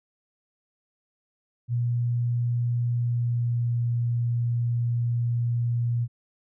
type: tone with pitch glide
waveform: sine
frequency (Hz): 120 to 118.96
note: B2 to A#2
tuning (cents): -49 to +36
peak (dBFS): -22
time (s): 1.68-6.08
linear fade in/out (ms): 50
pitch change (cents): -15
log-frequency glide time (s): 2.95-3.78
effects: none